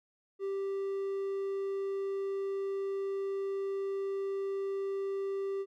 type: tone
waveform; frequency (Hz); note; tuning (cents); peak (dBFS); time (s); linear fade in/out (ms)
triangle; 392; G4; 0; -30; 0.39-5.66; 50
effects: none